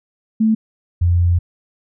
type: tone pair in turn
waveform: sine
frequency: 220 / 87.08 Hz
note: A3 / F2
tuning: 0 / -5 cents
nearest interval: octave + major third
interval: 1605 cents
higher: first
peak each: -11 dBFS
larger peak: neither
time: 0.4-0.55 / 1.01-1.39 s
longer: second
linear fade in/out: 10 ms
effects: none